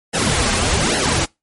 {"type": "noise with flanger", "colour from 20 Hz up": "pink", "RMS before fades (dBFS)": -17, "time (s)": [0.13, 1.26], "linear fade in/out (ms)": 20, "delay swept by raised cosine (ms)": [0.84, 6.84], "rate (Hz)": 1.2, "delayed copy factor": -0.9, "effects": ["noise-tail reverb RT60 0.2 s tail -24 dB re dry", "MP3 48 kbps"]}